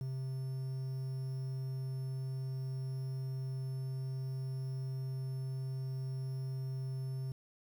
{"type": "tone with quantisation", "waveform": "triangle", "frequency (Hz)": 131.7, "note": "C3", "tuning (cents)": 12, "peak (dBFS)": -34, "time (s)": [0.01, 7.32], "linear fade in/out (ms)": 2, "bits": 10, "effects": []}